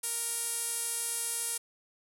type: tone with band-pass filter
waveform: sawtooth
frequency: 466.2 Hz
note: A#4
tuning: in tune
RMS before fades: -34 dBFS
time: 0.03-1.58 s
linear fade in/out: 10 ms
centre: 10000 Hz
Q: 3.3
effects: none